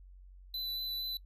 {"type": "tone with vibrato", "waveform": "square", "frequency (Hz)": 3996, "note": "B7", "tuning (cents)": 20, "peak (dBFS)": -36, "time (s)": [0.54, 1.17], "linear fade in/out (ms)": 2, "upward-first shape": "sine", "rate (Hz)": 4.3, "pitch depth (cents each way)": 12, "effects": ["noise-tail reverb RT60 0.1 s tail -21 dB re dry", "added 46 Hz sine -51 dBFS peak until 1.25 s"]}